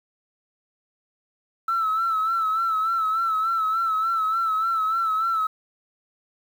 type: tone with vibrato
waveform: sine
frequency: 1318.5 Hz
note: E6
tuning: in tune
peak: -19 dBFS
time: 1.68-5.47 s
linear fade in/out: 5 ms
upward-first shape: sine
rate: 3.4 Hz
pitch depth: 54 cents each way
effects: tanh soft clip ceiling -17 dBFS + 8-bit